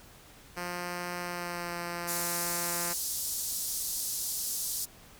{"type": "tone with pitch glide", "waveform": "5% pulse", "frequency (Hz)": [176.5, 172.97], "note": ["F3", "F3"], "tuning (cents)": [19, -16], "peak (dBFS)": -23, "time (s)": [0.56, 2.94], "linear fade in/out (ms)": 20, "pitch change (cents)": -35, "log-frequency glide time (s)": [1.19, 1.76]}
{"type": "band-pass noise", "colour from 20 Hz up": "white", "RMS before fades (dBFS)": -34, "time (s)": [2.07, 4.86], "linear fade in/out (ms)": 20, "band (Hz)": [4700, 14000], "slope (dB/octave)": 24}
{"effects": ["pink hiss -54 dBFS RMS until 5.19 s"]}